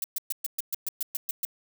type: noise bursts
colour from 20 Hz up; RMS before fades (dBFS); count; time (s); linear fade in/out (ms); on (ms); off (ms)
violet; -29; 11; 0.02-1.451; 2; 21; 120
effects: none